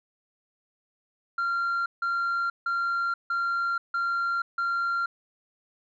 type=tone bursts; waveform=sine; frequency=1382 Hz; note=F6; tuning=19 cents flat; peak=-22 dBFS; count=6; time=1.38-5.06 s; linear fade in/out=5 ms; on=480 ms; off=160 ms; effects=tanh soft clip ceiling -23 dBFS